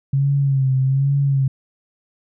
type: tone with vibrato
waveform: sine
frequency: 135.9 Hz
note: C#3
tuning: 34 cents flat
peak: -14 dBFS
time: 0.13-1.48 s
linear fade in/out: 5 ms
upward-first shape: sine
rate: 1.2 Hz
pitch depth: 59 cents each way
effects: none